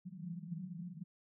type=band-pass noise; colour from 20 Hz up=white; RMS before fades=-45 dBFS; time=0.05-1.04 s; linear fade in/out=20 ms; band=160 to 190 Hz; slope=96 dB/octave; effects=none